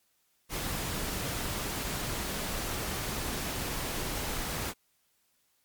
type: noise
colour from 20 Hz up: pink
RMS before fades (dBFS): -34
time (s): 0.49-4.74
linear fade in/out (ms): 50
effects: white hiss -72 dBFS RMS until 5.64 s + MP3 96 kbps